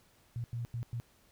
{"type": "tone bursts at uneven times", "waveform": "sine", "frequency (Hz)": 118.4, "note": "A#2", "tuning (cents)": 27, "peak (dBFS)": -34, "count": 4, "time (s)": [[0.36, 0.44], [0.53, 0.65], [0.74, 0.83], [0.93, 1]], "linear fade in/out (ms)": 0, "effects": ["pink hiss -66 dBFS RMS until 1.31 s"]}